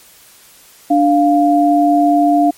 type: tone pair together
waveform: sine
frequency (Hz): 293.7 / 698.5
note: D4 / F5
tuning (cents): 0 / 0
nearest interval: octave + minor third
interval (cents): 1500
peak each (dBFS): -11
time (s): 0.9-2.51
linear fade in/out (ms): 10
effects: white hiss -44 dBFS RMS until 2.57 s + MP3 64 kbps